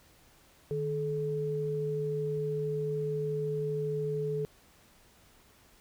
sine tone pair together, 152.13 / 430.3 Hz, D#3 / A4, -39 / -39 cents, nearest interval octave + tritone, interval 1800 cents, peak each -34 / -31 dBFS, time 0.71-4.45 s, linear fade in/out 0 ms, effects pink hiss -61 dBFS RMS until 5.8 s

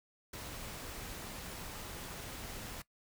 pink noise, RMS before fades -45 dBFS, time 0.33-2.82 s, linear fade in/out 5 ms, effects noise-tail reverb RT60 0.1 s tail -19 dB re dry

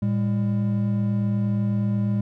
triangle tone pair together, 113 / 201.3 Hz, A2 / G3, +47 / +46 cents, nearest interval minor seventh, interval 999 cents, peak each -21 dBFS, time 0.02-2.21 s, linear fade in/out 5 ms, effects none

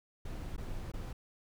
brown noise with dropouts, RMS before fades -40 dBFS, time 0.25-1.13 s, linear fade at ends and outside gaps 5 ms, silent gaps 0.565-0.578 / 0.918-0.936 s, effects none

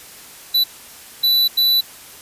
square tone bursts at uneven times, 3970 Hz, B7, 8 cents sharp, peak -13 dBFS, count 3, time 0.54-0.64 / 1.23-1.48 / 1.57-1.81 s, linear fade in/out 10 ms, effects white hiss -40 dBFS RMS until 2.21 s + resampled to 32000 Hz

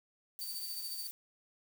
violet noise, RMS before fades -44 dBFS, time 0.39-1.11 s, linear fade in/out 0 ms
sawtooth tone with tremolo, 4585 Hz, D8, 42 cents flat, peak -36 dBFS, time 0.41-1.07 s, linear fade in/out 2 ms, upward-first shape sine, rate 14 Hz, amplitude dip 60%
effects none

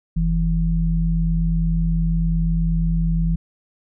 sine tone pair together, 45.75 / 164.8 Hz, F#1 / E3, -19 / 0 cents, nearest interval octave + minor seventh, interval 2219 cents, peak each -19 dBFS, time 0.16-3.36 s, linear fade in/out 10 ms, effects none

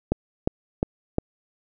click train, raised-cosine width 2 ms, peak -7 dBFS, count 4, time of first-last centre 0.12-1.184 s, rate 2.82 Hz, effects none

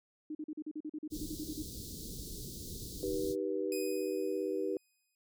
sine tone bursts, 306.2 Hz, D#4, 28 cents flat, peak -37 dBFS, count 15, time 0.3-1.624 s, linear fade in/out 5 ms, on 50 ms, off 41 ms
pink band-stop noise, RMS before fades -44 dBFS, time 1.1-3.36 s, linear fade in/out 50 ms, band 440 to 3800 Hz, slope 48 dB/octave
sine chord, Eb augmented, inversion none, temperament just, 311.1 / 388.9 / 486.1 Hz, Eb4 / G4 / B4, 0 / -14 / -28 cents, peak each -38 / -35 / -37 dBFS, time 3.03-4.77 s, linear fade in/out 2 ms
10% pulse tone with exponential decay, 2500 Hz, D#7, 8 cents sharp, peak -31 dBFS, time 3.72-5.15 s, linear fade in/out 1 ms, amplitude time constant 310 ms
effects none

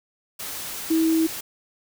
sine tone in noise, 323.1 Hz, E4, 35 cents flat, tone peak -17 dBFS, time 0.9-1.27 s, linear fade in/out 10 ms, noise white, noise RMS -33 dBFS, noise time 0.39-1.41 s, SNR +13 dB, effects none

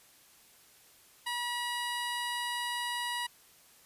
15% pulse tone, 965 Hz, B5, 40 cents flat, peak -26 dBFS, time 1.26-3.27 s, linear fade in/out 10 ms, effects white hiss -60 dBFS RMS until 3.85 s + resampled to 32000 Hz

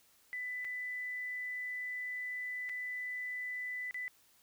sine tone with dropouts, 1994 Hz, B6, 16 cents sharp, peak -37 dBFS, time 0.33-4.08 s, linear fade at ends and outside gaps 0 ms, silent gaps 0.646-0.65 / 2.691-2.695 / 3.91-3.944 s, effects white hiss -67 dBFS RMS until 4.42 s

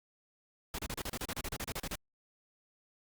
pink noise bursts, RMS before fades -38 dBFS, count 16, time 0.74-1.955 s, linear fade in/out 2 ms, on 45 ms, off 33 ms, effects Opus 48 kbps

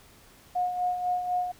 sine tone with tremolo, 721 Hz, F#5, 45 cents flat, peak -23 dBFS, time 0.55-1.52 s, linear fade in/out 10 ms, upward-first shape sine, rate 4 Hz, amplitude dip 55%, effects pink hiss -55 dBFS RMS until 1.59 s

